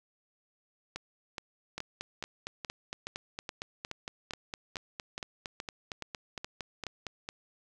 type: two click trains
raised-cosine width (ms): 0.2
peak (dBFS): -20 / -20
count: 16 / 24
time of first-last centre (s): 0.96-7.289 / 1.78-7.067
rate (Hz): 2.37 / 4.35
effects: none